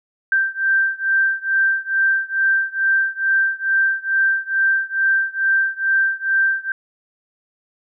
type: beating tone pair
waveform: sine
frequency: 1568 / 1570.3 Hz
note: G6 / G6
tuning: 0 / +3 cents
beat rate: 2.3 Hz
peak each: -18 / -19 dBFS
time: 0.32-6.72 s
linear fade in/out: 2 ms
effects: none